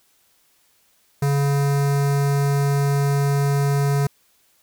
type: tone with notch filter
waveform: square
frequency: 141 Hz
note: C#3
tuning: 30 cents sharp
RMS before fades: -19 dBFS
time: 1.22-4.07 s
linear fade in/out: 5 ms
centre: 3100 Hz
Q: 1.2
effects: white hiss -61 dBFS RMS until 4.62 s